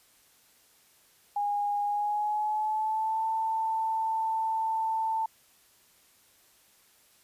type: tone with pitch glide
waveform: sine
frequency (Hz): 820 to 889.1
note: G#5 to A5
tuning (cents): -22 to +18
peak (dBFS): -26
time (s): 1.36-5.26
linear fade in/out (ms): 5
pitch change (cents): +140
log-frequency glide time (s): 1.84-3.25
effects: white hiss -62 dBFS RMS until 7.23 s + resampled to 32000 Hz